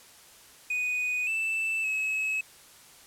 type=tone with pitch steps; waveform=triangle; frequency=2484 / 2647 / 2574 Hz; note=D#7 / E7 / E7; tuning=-3 / +7 / -42 cents; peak=-25 dBFS; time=0.7-2.41 s; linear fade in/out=5 ms; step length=570 ms; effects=white hiss -53 dBFS RMS until 3.06 s + low-pass 12000 Hz 12 dB/octave